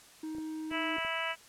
triangle tone, 313.9 Hz, D#4, 15 cents sharp, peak -34 dBFS, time 0.23-0.97 s, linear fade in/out 5 ms
clicks, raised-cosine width 2 ms, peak -36 dBFS, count 5, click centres 0.35 / 0.384 / 0.714 / 0.984 / 1.049 s
harmonic tone, 327.9 Hz, E4, 9 cents flat, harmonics 2 / 3 / 4 / 5 / 6 / 7 / 8 / 9, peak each -40 / -40 / -40 / -40 / -40 / -40 / -40 / -40 dBFS, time 0.7-1.36 s, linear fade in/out 50 ms
effects white hiss -56 dBFS RMS until 1.48 s + low-pass 10000 Hz 12 dB/octave

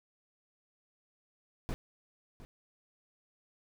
brown noise with echo, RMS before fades -35 dBFS, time 1.69-1.74 s, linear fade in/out 0 ms, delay 710 ms, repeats 1, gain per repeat -15 dB, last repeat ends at 2.45 s, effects none

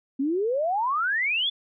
sine exponential sweep, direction up, 260 to 3531 Hz, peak -22 dBFS, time 0.19-1.5 s, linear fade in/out 10 ms, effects none

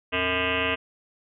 sine tone with frequency modulation, 1584 Hz, G6, 18 cents sharp, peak -22 dBFS, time 0.12-0.76 s, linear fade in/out 20 ms, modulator 188 Hz, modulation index 7.3, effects none

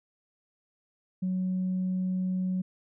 sine tone, 185 Hz, F#3, in tune, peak -25 dBFS, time 1.22-2.62 s, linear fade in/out 10 ms, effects tanh soft clip ceiling -23 dBFS

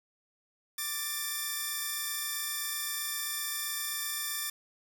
5% pulse tone pair together, 1174.7 / 1775.9 Hz, D6 / A6, 0 / +16 cents, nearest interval perfect fifth, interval 716 cents, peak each -26 / -23 dBFS, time 0.78-4.5 s, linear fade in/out 5 ms, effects 10-bit

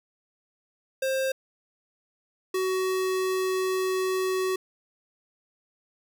square tone pair in turn, 530 / 374.8 Hz, C5 / F#4, +22 / +22 cents, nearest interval tritone, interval 600 cents, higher first, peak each -25 dBFS, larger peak neither, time 1.02-1.32 / 2.54-4.56 s, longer second, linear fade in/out 5 ms, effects none

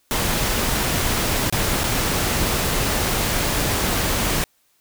pink noise with dropouts, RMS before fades -21 dBFS, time 0.11-4.44 s, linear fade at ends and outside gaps 0 ms, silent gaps 1.499-1.525 / 1.835-1.84 s, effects white hiss -63 dBFS RMS until 4.8 s

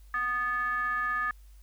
triangle ring-modulated tone, 248 Hz, B3, 7 cents sharp, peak -22 dBFS, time 0.14-1.31 s, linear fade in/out 2 ms, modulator 1480 Hz, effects added 50 Hz sine -49 dBFS peak until 1.62 s + white hiss -66 dBFS RMS until 1.62 s

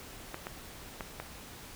clicks, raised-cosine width 0.5 ms, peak -22 dBFS, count 4, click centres 0.344 / 0.469 / 1.008 / 1.2 s, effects pink hiss -48 dBFS RMS until 1.75 s

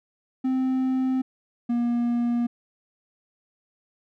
triangle tone pair in turn, 260 / 238.3 Hz, C4 / A#3, -11 / +38 cents, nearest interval major second, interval 151 cents, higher first, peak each -19 dBFS, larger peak neither, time 0.44-1.22 / 1.69-2.47 s, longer neither, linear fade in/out 10 ms, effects none

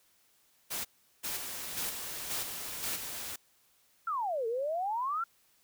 white noise bursts, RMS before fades -36 dBFS, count 5, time 0.7-2.97 s, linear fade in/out 20 ms, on 150 ms, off 380 ms
white noise, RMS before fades -40 dBFS, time 1.34-3.36 s, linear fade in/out 5 ms
sine exponential two-way sweep, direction down then up, 1399 to 440 to 1399 Hz, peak -30 dBFS, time 4.07-5.24 s, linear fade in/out 5 ms, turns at 4.47 s
effects white hiss -68 dBFS RMS until 5.63 s

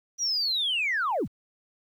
sine linear sweep, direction down, 5900 to 40.22 Hz, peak -23 dBFS, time 0.18-1.28 s, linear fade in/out 50 ms, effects tanh soft clip ceiling -20 dBFS + 10-bit

